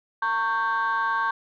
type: chord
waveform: sine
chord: G diminished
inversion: first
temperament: equal with one note detuned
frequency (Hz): 914.2 / 1108.7 / 1568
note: Bb5 / Db6 / G6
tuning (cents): -34 / 0 / 0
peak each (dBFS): -26 / -24 / -25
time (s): 0.22-1.31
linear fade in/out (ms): 5
effects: tanh soft clip ceiling -17 dBFS